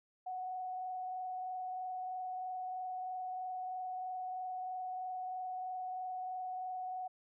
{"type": "tone with frequency modulation", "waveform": "sine", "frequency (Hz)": 740, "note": "F#5", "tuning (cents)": 0, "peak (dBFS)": -38, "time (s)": [0.26, 7.08], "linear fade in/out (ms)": 10, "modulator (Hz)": 23.1, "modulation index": 0.4, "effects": []}